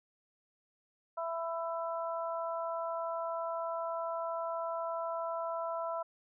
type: harmonic tone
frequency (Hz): 332.1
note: E4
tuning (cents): +13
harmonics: 2 / 3 / 4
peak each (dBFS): -36 / -39 / -41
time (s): 1.17-6.03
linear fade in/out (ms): 10
effects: none